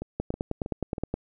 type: two click trains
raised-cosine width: 2 ms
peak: -20 / -14 dBFS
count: 4 / 10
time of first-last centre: 0.02-0.982 / 0.2-1.14 s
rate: 3.12 / 9.57 Hz
effects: none